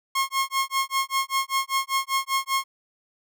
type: tone with tremolo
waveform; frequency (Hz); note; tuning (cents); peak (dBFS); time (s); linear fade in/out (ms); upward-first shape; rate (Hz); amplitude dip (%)
sawtooth; 1079; C#6; -47; -16; 0.15-2.64; 5; sine; 5.1; 100
effects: none